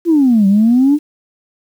sine exponential two-way sweep, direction down then up, 352.3 to 191.7 to 304.6 Hz, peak -6 dBFS, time 0.05-0.99 s, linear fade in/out 50 ms, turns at 0.47 s, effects tanh soft clip ceiling -3 dBFS + 7-bit

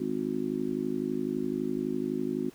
harmonic tone, 51.91 Hz, G#1, in tune, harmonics 3 / 4 / 5 / 6 / 7, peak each -42 / -36 / -32 / -36 / -33 dBFS, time 0-2.5 s, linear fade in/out 5 ms, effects pink hiss -57 dBFS RMS until 2.54 s

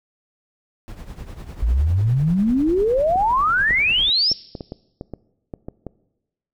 brown noise with tremolo, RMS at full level -31 dBFS, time 0.88-4.1 s, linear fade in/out 0 ms, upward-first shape triangle, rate 10 Hz, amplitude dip 75%
sine exponential sweep, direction up, 51.91 to 5550 Hz, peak -15 dBFS, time 1.62-4.33 s, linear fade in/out 5 ms
clicks, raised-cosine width 2 ms, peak -17 dBFS, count 11, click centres 3.158 / 3.708 / 4.316 / 4.552 / 4.608 / 4.721 / 5.011 / 5.137 / 5.538 / 5.685 / 5.867 s
effects noise-tail reverb RT60 1.0 s tail -21 dB re dry

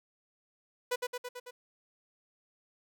sawtooth tone with echo, 493.9 Hz, B4, in tune, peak -25 dBFS, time 0.91-0.96 s, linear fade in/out 10 ms, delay 110 ms, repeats 5, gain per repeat -3 dB, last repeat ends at 1.51 s, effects none

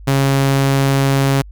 sawtooth tone, 136.9 Hz, C#3, 21 cents flat, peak -8 dBFS, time 0.07-1.42 s, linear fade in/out 10 ms, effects added 50 Hz sine -33 dBFS peak until 1.51 s

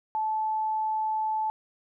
sine tone, 870 Hz, A5, 20 cents flat, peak -25 dBFS, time 0.15-1.5 s, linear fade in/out 0 ms, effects none

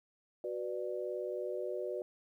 sine chord, B minor, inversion second, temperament just, 370.4 / 493.9 / 592.7 Hz, F#4 / B4 / D5, +2 / 0 / +16 cents, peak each -39 / -40 / -40 dBFS, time 0.44-2.02 s, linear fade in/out 2 ms, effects 12-bit

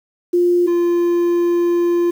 sine / triangle tone pair in turn, 351.6 / 346.4 Hz, F4 / F4, +12 / -14 cents, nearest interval unison, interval 26 cents, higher first, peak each -11 dBFS, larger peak neither, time 0.33-0.67 / 0.67-2.11 s, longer second, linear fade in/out 10 ms, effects 7-bit

